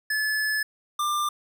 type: tone pair in turn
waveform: square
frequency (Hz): 1725 / 1191.2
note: A6 / D6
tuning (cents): -35 / +24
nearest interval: tritone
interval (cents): 641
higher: first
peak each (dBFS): -24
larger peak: neither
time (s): 0.1-0.63 / 0.99-1.29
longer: first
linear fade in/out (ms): 5
effects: none